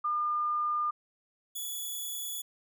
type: tone pair in turn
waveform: sine / 5% pulse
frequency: 1207 / 3414 Hz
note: D6 / G#7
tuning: +47 / +47 cents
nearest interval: octave + tritone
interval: 1800 cents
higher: second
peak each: -27 / -27 dBFS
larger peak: neither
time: 0.04-0.91 / 1.55-2.42 s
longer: neither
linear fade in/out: 10 ms
effects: none